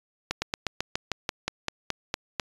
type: slowing click train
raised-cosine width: 0.2 ms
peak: -9 dBFS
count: 13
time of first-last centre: 0.31-2.397 s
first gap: 110 ms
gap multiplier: 1.08
effects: resampled to 24000 Hz